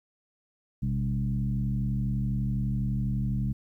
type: tone with frequency modulation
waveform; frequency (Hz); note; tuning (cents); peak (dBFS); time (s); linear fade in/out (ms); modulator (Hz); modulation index
sine; 128.1; C3; -36; -25; 0.82-3.53; 10; 72; 1.1
effects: 11-bit